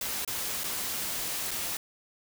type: noise with dropouts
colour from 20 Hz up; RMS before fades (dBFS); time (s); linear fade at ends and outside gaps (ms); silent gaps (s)
white; -33; 0.01-1.77; 2; 0.249-0.276 / 0.636-0.64 / 1.509-1.513
effects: none